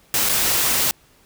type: noise with dropouts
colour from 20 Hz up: white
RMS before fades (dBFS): -19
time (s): 0.14-0.91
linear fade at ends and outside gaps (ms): 0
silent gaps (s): 0.289-0.294
effects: pink hiss -55 dBFS RMS until 1.25 s